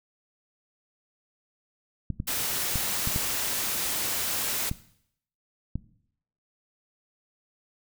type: clicks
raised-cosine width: 5 ms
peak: -17 dBFS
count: 7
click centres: 2.103 / 2.201 / 2.757 / 3.074 / 3.161 / 4.714 / 5.756 s
type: noise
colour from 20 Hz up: white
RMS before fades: -29 dBFS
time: 2.27-4.7 s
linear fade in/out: 10 ms
effects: noise-tail reverb RT60 0.7 s tail -18 dB re dry